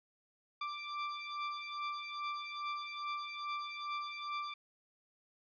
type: beating tone pair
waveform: sawtooth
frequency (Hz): 1174.7 / 1177.1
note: D6 / D6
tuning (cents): 0 / +4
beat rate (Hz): 2.4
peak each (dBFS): -39 / -37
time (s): 0.61-4.54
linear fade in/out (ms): 5
effects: resampled to 11025 Hz